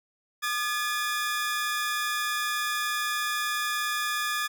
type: tone pair together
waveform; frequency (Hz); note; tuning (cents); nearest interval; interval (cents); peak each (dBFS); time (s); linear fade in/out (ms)
sawtooth; 1212.6 / 1705; D#6 / G#6; -45 / +45; tritone; 590; -26; 0.42-4.48; 20
effects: none